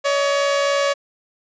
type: tone pair together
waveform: sawtooth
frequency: 563.6 / 627 Hz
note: C#5 / D#5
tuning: +29 / +13 cents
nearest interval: major second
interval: 184 cents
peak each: -13 / -23 dBFS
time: 0.04-0.94 s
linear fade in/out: 20 ms
effects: resampled to 16000 Hz